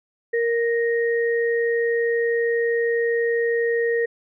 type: tone pair together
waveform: sine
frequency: 466.2 / 1864.7 Hz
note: A#4 / A#6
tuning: 0 / 0 cents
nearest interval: 2 octaves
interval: 2400 cents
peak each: -19 / -26 dBFS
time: 0.33-4.06 s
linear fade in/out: 10 ms
effects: none